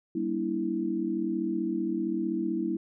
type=tone cluster; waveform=sine; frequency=194.9 / 236 / 291.7 / 327.2 Hz; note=G3 / A#3 / D4 / E4; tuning=-10 / +22 / -12 / -13 cents; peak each=-34 / -34 / -36 / -29 dBFS; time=0.15-2.77 s; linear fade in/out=5 ms; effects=none

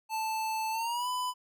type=tone with pitch glide; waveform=square; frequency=880 to 999.2 Hz; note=A5 to B5; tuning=0 to +20 cents; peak=-31 dBFS; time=0.09-1.34 s; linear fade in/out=50 ms; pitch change=+220 cents; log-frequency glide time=0.71-1.08 s; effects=none

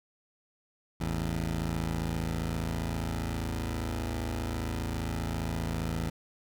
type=tone pair together; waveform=15% pulse; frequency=55 / 82.41 Hz; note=A1 / E2; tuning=0 / 0 cents; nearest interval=perfect fifth; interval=700 cents; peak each=-27 dBFS; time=1-6.1 s; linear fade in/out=10 ms; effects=none

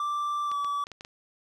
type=tone with pitch glide; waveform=triangle; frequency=1174.7 to 1149.2 Hz; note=D6 to D6; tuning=0 to -38 cents; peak=-25 dBFS; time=0-0.84 s; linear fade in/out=2 ms; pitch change=-38 cents; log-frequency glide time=0.46-0.55 s
type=clicks; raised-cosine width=0.2 ms; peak=-25 dBFS; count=6; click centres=0.516 / 0.646 / 0.869 / 0.917 / 1.009 / 1.049 s
effects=none

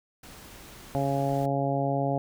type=noise; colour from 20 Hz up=pink; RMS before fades=-47 dBFS; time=0.23-1.46 s; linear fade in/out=5 ms
type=harmonic tone; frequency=138.59 Hz; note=C#3; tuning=in tune; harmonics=1 / 2 / 3 / 4 / 5 / 6; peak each=-29 / -31 / -35 / -31 / -30 / -35 dBFS; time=0.95-2.18 s; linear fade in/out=0 ms
effects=none

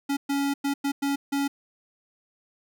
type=tone bursts at uneven times; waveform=square; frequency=280 Hz; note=C#4; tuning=18 cents sharp; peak=-24 dBFS; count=6; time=0.09-0.17 / 0.29-0.54 / 0.64-0.74 / 0.84-0.92 / 1.02-1.16 / 1.32-1.48 s; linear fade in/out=10 ms; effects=none

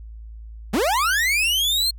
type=linear sweep; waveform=40% pulse; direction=up; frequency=168.4 to 4278 Hz; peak=-17 dBFS; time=0.73-1.91 s; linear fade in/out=10 ms; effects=added 55 Hz sine -35 dBFS peak until 1.98 s

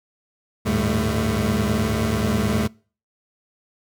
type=tone cluster; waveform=25% pulse; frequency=75.1 / 101.4 / 110.8 / 201.6 / 221.6 Hz; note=D2 / G#2 / A2 / G3 / A3; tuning=+39 / -41 / +13 / +49 / +13 cents; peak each=-23 dBFS; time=0.65-2.68 s; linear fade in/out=20 ms; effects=noise-tail reverb RT60 0.4 s tail -25 dB re dry

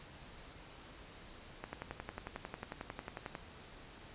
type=click train; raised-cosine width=0.5 ms; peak=-26 dBFS; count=20; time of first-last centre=1.64-3.352 s; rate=11.1 Hz; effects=pink hiss -54 dBFS RMS until 4.14 s + resampled to 8000 Hz

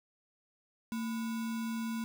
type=tone with sample-and-hold; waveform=sine; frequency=226.9 Hz; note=A#3; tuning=47 cents flat; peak=-33 dBFS; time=0.92-2.04 s; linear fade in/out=0 ms; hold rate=1225 Hz; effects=none

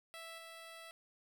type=tone with level steps; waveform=10% pulse; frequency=659.3 Hz; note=E5; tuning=in tune; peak=-39 / -42 dBFS; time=0.14-0.91 s; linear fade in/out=0 ms; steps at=0.38 s; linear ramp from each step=2 ms; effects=12-bit

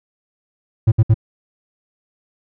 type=tone bursts; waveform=triangle; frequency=110.7 Hz; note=A2; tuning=11 cents sharp; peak=-6 dBFS; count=3; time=0.87-1.143 s; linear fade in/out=10 ms; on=49 ms; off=63 ms; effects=none

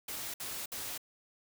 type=noise bursts; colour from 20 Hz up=white; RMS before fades=-40 dBFS; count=3; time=0.08-0.978 s; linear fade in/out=5 ms; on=260 ms; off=59 ms; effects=none

